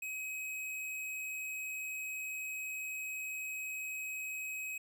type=tone; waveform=square; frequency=2538 Hz; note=D#7; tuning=34 cents sharp; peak=-39 dBFS; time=0.02-4.78 s; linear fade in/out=5 ms; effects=none